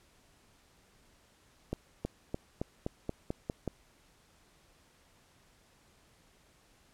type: accelerating click train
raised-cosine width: 2 ms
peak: -20 dBFS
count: 9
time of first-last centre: 1.73-3.677 s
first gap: 320 ms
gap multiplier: 0.92
effects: pink hiss -65 dBFS RMS until 6.93 s + low-pass 11000 Hz 12 dB/octave